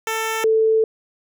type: tone pair in turn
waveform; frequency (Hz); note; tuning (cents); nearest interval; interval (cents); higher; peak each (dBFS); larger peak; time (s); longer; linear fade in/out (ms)
10% pulse / sine; 444.9 / 442.1; A4 / A4; +19 / +8; unison; 11; first; -13; neither; 0.07-0.44 / 0.44-0.84; second; 2
effects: none